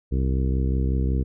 harmonic tone, 65.41 Hz, C2, in tune, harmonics 1 / 2 / 3 / 4 / 5 / 6 / 7, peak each -21 / -27 / -31 / -33 / -35 / -37 / -38 dBFS, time 0.11-1.24 s, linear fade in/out 20 ms, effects none

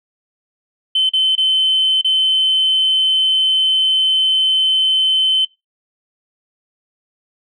sine tone with dropouts, 3066 Hz, G7, 39 cents flat, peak -11 dBFS, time 0.95-5.45 s, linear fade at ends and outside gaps 5 ms, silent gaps 1.093-1.134 / 1.354-1.378 / 2.014-2.045 s, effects noise-tail reverb RT60 0.2 s tail -20 dB re dry + tanh soft clip ceiling -7 dBFS

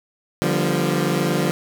20% pulse chord, G dominant seventh, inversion second, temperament equal with one note detuned, 146.83 / 174.61 / 196 / 240.6 Hz, D3 / F3 / G3 / B3, 0 / 0 / 0 / -45 cents, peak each -18 / -17 / -21 / -23 dBFS, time 0.42-1.51 s, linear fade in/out 0 ms, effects none

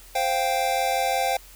square chord, C suspended fourth, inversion none, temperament equal, 523.3 / 698.5 / 784 Hz, C5 / F5 / G5, 0 / 0 / 0 cents, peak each -29 / -27 / -25 dBFS, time 0.15-1.37 s, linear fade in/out 5 ms, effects added 43 Hz sine -48 dBFS peak until 1.55 s + white hiss -49 dBFS RMS until 1.55 s

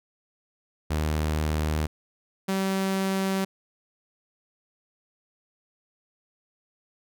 sawtooth tone pair in turn, 77 / 192.24 Hz, D#2 / G3, -17 / -34 cents, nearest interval octave + major third, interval 1583 cents, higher second, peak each -20 dBFS, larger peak neither, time 0.9-1.87 / 2.48-3.45 s, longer neither, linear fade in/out 10 ms, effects none

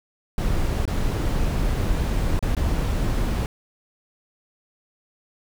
brown noise with dropouts, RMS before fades -22 dBFS, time 0.38-3.46 s, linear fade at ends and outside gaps 1 ms, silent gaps 0.854-0.877 / 2.392-2.426 / 2.55-2.567 s, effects none

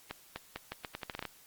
accelerating click train, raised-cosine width 0.3 ms, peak -21 dBFS, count 12, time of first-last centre 0.11-1.253 s, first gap 250 ms, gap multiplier 0.8, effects white hiss -59 dBFS RMS until 1.46 s + Opus 48 kbps

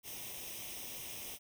white noise with comb filter, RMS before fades -45 dBFS, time 0.03-1.39 s, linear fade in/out 50 ms, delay 0.34 ms, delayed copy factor +0.7, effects none

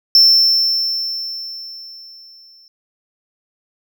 triangle tone with exponential decay, 5360 Hz, E8, 28 cents sharp, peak -4 dBFS, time 0.15-2.68 s, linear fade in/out 1 ms, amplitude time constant 550 ms, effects none

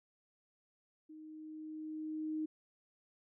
sine tone with level ramp, 311.1 Hz, D#4, in tune, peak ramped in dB -50 to -34 dBFS, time 1.09-2.46 s, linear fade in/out 10 ms, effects none

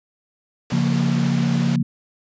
pink band-pass noise, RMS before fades -33 dBFS, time 0.7-1.76 s, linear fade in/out 2 ms, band 220 to 6100 Hz, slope 12 dB/octave
sine chord, Bb minor, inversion first, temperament just, 139.85 / 174.81 / 233.1 Hz, Db3 / F3 / Bb3, +16 / +2 / 0 cents, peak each -21 dBFS, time 0.72-1.83 s, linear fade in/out 5 ms
effects resampled to 16000 Hz

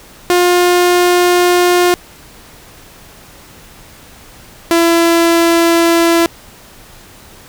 sawtooth tone pair in turn, 355.2 / 336.1 Hz, F4 / E4, +29 / +34 cents, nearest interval minor second, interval 95 cents, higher first, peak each -4 dBFS, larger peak neither, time 0.3-1.94 / 4.71-6.26 s, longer first, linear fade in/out 0 ms, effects pink hiss -39 dBFS RMS until 7.48 s

